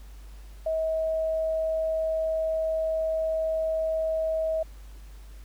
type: tone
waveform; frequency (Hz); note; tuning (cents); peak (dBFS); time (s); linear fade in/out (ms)
sine; 640; D#5; +49; -24; 0.66-4.63; 5
effects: added 50 Hz sine -42 dBFS peak until 5.44 s + pink hiss -57 dBFS RMS until 5.44 s